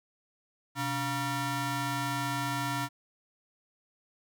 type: ring-modulated tone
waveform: 20% pulse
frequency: 415.3 Hz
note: G#4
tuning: in tune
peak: -22 dBFS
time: 0.75-2.89 s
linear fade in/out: 50 ms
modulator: 543 Hz
effects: none